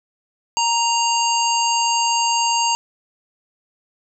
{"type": "harmonic tone", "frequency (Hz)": 932.3, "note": "A#5", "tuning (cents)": 0, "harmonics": [1, 3, 5, 7, 8], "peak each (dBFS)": [-18, -23, -25, -26, -27], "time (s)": [0.57, 2.75], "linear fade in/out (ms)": 0, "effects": []}